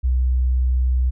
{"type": "tone", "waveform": "sine", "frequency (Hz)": 63.1, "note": "B1", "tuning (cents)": 38, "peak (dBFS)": -15, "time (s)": [0.03, 1.11], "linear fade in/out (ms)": 20, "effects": []}